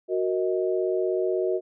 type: chord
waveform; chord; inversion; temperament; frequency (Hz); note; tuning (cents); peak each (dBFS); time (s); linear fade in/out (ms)
sine; D# minor; first; equal with one note detuned; 370 / 466.2 / 629.5; F#4 / A#4 / D#5; 0 / 0 / +20; -24 / -29 / -29; 0.08-1.61; 50
effects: none